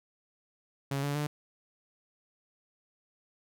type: tone with pitch steps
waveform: sawtooth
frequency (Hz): 138.59 / 143.31 / 148.19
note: C#3 / D3 / D3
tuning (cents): 0 / -42 / +16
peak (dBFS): -26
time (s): 0.91-1.27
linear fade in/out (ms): 5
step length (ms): 120
effects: none